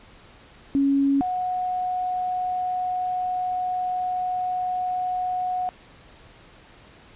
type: tone pair in turn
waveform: sine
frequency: 277.2 / 731.5 Hz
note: C#4 / F#5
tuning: 0 / -20 cents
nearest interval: octave + perfect fourth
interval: 1680 cents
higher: second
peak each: -17 / -23 dBFS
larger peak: first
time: 0.75-1.21 / 1.21-5.69 s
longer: second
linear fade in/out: 0 ms
effects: pink hiss -50 dBFS RMS until 7.15 s + resampled to 8000 Hz